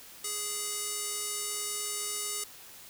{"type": "tone with band-pass filter", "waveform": "square", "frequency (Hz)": 415.3, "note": "G#4", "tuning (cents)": 0, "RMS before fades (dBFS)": -35, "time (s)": [0.24, 2.44], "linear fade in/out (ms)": 5, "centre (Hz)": 8900, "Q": 1.7, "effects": ["white hiss -50 dBFS RMS until 2.89 s"]}